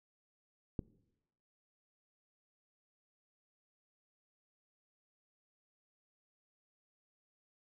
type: click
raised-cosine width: 3 ms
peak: -23 dBFS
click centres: 0.792 s
effects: noise-tail reverb RT60 0.9 s tail -21 dB re dry